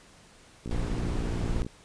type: click train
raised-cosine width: 3 ms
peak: -23 dBFS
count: 60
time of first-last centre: 0.66-1.665 s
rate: 58.7 Hz
type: noise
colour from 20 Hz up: brown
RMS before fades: -30 dBFS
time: 0.71-1.62 s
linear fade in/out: 0 ms
effects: pink hiss -55 dBFS RMS until 1.84 s + resampled to 22050 Hz